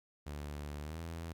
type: tone with pitch glide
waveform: sawtooth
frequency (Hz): 73.42 to 82.89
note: D2 to E2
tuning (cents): 0 to +10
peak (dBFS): -37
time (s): 0.26-1.33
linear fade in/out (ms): 10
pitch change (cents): +210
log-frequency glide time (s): 0.82-1
effects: 13-bit